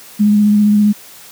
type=tone with vibrato; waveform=sine; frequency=208.4 Hz; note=G#3; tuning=6 cents sharp; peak=-7 dBFS; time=0.19-0.93 s; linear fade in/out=20 ms; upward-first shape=sine; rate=15 Hz; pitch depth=18 cents each way; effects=white hiss -38 dBFS RMS until 1.31 s + high-pass 100 Hz 12 dB/octave